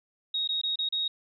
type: tone with dropouts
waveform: sine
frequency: 3764 Hz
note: A#7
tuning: 16 cents sharp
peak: -26 dBFS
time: 0.34-1.08 s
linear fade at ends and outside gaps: 5 ms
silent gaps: 0.476-0.489 / 0.615-0.634 / 0.758-0.788 / 0.889-0.924 s
effects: none